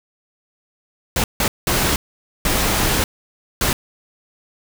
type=noise bursts at uneven times; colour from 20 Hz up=pink; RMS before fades=-18 dBFS; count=5; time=1.16-1.24 / 1.4-1.48 / 1.67-1.96 / 2.45-3.04 / 3.61-3.73 s; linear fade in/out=2 ms; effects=none